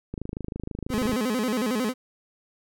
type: click train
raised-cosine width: 3 ms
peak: -19 dBFS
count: 27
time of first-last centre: 0.14-1.132 s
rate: 26.2 Hz
type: tone with vibrato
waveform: 30% pulse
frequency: 233.1 Hz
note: A#3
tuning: in tune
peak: -21 dBFS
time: 0.89-1.94 s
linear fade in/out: 50 ms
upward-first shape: square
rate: 11 Hz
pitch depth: 160 cents each way
effects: none